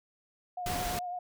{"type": "tone with vibrato", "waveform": "sine", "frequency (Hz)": 715, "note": "F5", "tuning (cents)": 41, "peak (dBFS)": -34, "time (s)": [0.57, 1.19], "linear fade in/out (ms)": 5, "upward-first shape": "triangle", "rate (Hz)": 9.1, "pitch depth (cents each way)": 34}
{"type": "noise", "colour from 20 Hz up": "pink", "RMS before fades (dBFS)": -35, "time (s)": [0.66, 0.99], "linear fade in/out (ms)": 2}
{"effects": []}